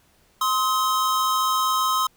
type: tone pair together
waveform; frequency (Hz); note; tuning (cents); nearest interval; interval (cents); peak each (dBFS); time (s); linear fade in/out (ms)
square; 1046.5 / 1272.7; C6 / D#6; 0 / +39; minor third; 339; -23; 0.41-2.07; 5
effects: pink hiss -60 dBFS RMS until 2.16 s